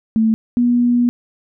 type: tone pair in turn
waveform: sine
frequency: 221.9 / 242 Hz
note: A3 / B3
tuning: +15 / -35 cents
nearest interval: major second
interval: 150 cents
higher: second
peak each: -11 dBFS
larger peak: neither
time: 0.16-0.34 / 0.57-1.09 s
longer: second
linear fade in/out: 0 ms
effects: none